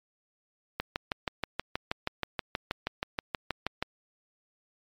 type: click train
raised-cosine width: 0.3 ms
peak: -13 dBFS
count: 20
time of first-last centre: 0.8-3.825 s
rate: 6.28 Hz
effects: MP3 96 kbps